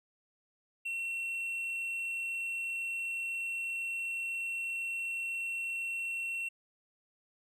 triangle tone, 2717 Hz, F7, 48 cents flat, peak -32 dBFS, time 0.85-6.49 s, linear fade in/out 10 ms, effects none

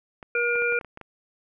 clicks, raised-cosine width 0.5 ms, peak -25 dBFS, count 8, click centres 0.228 / 0.557 / 0.621 / 0.724 / 0.812 / 0.847 / 0.974 / 1.013 s
harmonic tone, 476.6 Hz, A#4, 38 cents sharp, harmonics 1 / 3 / 5, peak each -26 / -25 / -26 dBFS, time 0.35-0.79 s, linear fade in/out 2 ms
effects none

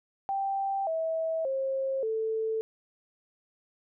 sine tone with pitch steps, 784 / 647.9 / 535.5 / 442.6 Hz, G5 / E5 / C5 / A4, 0 / -30 / +40 / +10 cents, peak -27 dBFS, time 0.29-2.61 s, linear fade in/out 0 ms, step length 580 ms, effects none

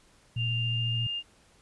sine tone with pitch glide, 2794 to 2812 Hz, F7 to F7, 0 to +11 cents, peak -30 dBFS, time 0.36-1.23 s, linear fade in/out 50 ms, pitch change +11 cents, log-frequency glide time 0.58-0.99 s
sine tone with vibrato, 116.5 Hz, A#2, 1 cent flat, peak -28 dBFS, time 0.36-1.07 s, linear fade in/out 5 ms, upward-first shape sine, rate 14 Hz, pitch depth 26 cents each way
effects pink hiss -61 dBFS RMS until 1.61 s + resampled to 24000 Hz

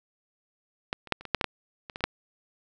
clicks, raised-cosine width 0.3 ms, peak -12 / -29 / -6 / -28 / -21 / -6 / -9 / -9 / -23 / -19 / -23 / -7 dBFS, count 12, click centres 0.929 / 1.073 / 1.123 / 1.21 / 1.253 / 1.347 / 1.412 / 1.443 / 1.898 / 1.959 / 2.007 / 2.04 s, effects none

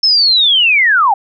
sine linear sweep, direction down, 5310 to 752 Hz, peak -7 dBFS, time 0.03-1.14 s, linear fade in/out 5 ms, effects none

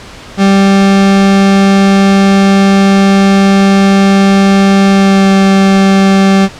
40% pulse tone with pitch glide, 196 to 194.31 Hz, G3 to G3, 0 to -15 cents, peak -3 dBFS, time 0.37-6.49 s, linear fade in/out 50 ms, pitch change -15 cents, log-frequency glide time 4.9-5.29 s, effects pink hiss -30 dBFS RMS until 6.59 s + low-pass 6000 Hz 12 dB/octave

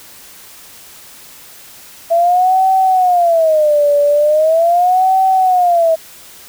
sine tone with vibrato, 664 Hz, E5, 12 cents sharp, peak -8 dBFS, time 2.1-5.96 s, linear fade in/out 20 ms, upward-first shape sine, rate 0.4 Hz, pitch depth 240 cents each way, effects white hiss -38 dBFS RMS until 6.48 s

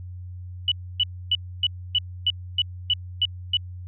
sine tone bursts, 2960 Hz, F#7, in tune, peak -17 dBFS, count 10, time 0.68-3.57 s, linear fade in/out 2 ms, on 37 ms, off 280 ms, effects added 90 Hz sine -34 dBFS peak until 3.87 s

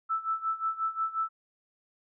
sine tone with tremolo, 1318.5 Hz, E6, in tune, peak -25 dBFS, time 0.09-1.29 s, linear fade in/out 20 ms, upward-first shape sine, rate 5.6 Hz, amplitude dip 85%, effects none

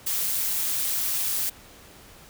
blue noise with amplitude modulation, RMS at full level -24 dBFS, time 0.06-1.5 s, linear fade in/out 10 ms, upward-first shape sine, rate 201 Hz, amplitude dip 50%, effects pink hiss -49 dBFS RMS until 2.29 s

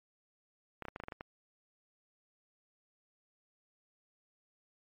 clicks, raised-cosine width 0.5 ms, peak -26 dBFS, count 9, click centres 0.823 / 0.853 / 0.884 / 0.961 / 1.001 / 1.037 / 1.084 / 1.122 / 1.209 s, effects MP3 48 kbps

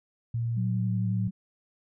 sine tone with pitch glide, 116.54 to 111.53 Hz, A#2 to A2, 0 to +24 cents, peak -26 dBFS, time 0.34-1.28 s, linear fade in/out 5 ms, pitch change -76 cents, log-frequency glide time 0.66-1.01 s
sine tone with vibrato, 185 Hz, F#3, in tune, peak -29 dBFS, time 0.56-1.31 s, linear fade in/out 20 ms, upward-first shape square, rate 11 Hz, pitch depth 25 cents each way
effects none

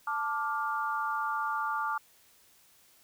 sine chord, D minor, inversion second, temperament just, 881 / 1174.7 / 1409.6 Hz, A5 / D6 / F6, +2 / 0 / +16 cents, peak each -34 / -32 / -35 dBFS, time 0.07-1.98 s, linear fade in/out 5 ms, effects white hiss -62 dBFS RMS until 3.03 s

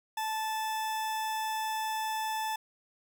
40% pulse tone, 875 Hz, A5, 10 cents flat, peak -30 dBFS, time 0.17-2.56 s, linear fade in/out 5 ms, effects none

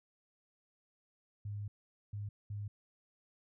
sine tone bursts at uneven times, 102.9 Hz, G#2, 16 cents flat, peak -38 dBFS, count 3, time 1.45-1.68 / 2.13-2.29 / 2.5-2.68 s, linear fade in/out 5 ms, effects none

